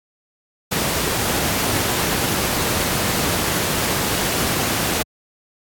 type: noise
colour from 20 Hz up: pink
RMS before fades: -20 dBFS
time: 0.71-5.03 s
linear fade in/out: 10 ms
effects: high-pass 80 Hz 12 dB/octave + AAC 64 kbps